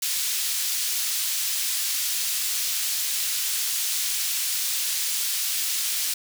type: high-pass noise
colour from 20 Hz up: pink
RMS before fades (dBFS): -26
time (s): 0.02-6.14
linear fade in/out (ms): 5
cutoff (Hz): 3900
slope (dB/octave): 12
effects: none